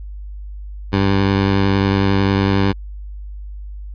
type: tone with vibrato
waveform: 15% pulse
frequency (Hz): 98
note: G2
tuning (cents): 0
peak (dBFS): -7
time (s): 0.92-2.73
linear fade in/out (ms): 20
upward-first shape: triangle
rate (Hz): 11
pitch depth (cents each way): 20
effects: added 50 Hz sine -28 dBFS peak until 3.94 s + resampled to 11025 Hz